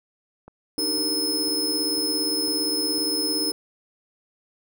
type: click train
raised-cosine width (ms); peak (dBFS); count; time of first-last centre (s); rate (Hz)
1; -29; 6; 0.48-2.98; 2
type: tone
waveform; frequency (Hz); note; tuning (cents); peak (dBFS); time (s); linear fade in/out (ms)
sawtooth; 5190; E8; -28; -21; 0.78-3.52; 10
type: chord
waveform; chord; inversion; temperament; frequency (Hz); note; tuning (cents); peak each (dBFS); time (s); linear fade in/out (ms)
triangle; Eb major seventh; third; equal; 293.7 / 311.1 / 392 / 466.2; D4 / Eb4 / G4 / Bb4; 0 / 0 / 0 / 0; -31 / -29 / -33 / -33; 0.78-3.52; 0
effects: none